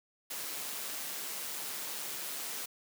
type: noise with amplitude modulation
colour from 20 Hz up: white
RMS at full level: -38 dBFS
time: 0.3-2.66 s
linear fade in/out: 10 ms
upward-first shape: sine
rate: 144 Hz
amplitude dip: 30%
effects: high-pass 200 Hz 12 dB/octave